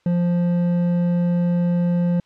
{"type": "tone with hard clipping", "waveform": "triangle", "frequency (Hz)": 174.61, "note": "F3", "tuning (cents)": 0, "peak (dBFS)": -18, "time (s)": [0.06, 2.2], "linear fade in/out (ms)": 2, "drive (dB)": 10, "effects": ["white hiss -63 dBFS RMS until 2.25 s", "low-pass 4000 Hz 12 dB/octave"]}